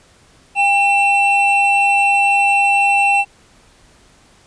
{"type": "tone pair together", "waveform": "triangle", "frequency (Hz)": [800, 2698], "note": ["G5", "E7"], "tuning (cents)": [35, 40], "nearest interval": "octave + major sixth", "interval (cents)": 2105, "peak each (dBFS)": -12, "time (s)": [0.55, 3.25], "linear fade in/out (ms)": 50, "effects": ["pink hiss -50 dBFS RMS until 4.46 s", "resampled to 22050 Hz"]}